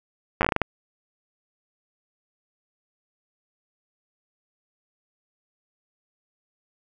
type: slowing click train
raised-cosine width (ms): 0.5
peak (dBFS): -5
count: 9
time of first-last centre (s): 0.41-0.617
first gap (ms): 9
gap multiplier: 1.29
effects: none